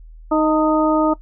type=harmonic tone with a mistuned harmonic; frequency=311.1 Hz; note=D#4; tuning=in tune; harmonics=1 / 2 / 3 / 4; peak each=-16 / -19 / -21 / -22 dBFS; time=0.31-1.14 s; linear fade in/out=10 ms; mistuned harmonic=3; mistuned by=-46 cents; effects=noise-tail reverb RT60 0.1 s tail -19 dB re dry + added 40 Hz sine -37 dBFS peak until 1.21 s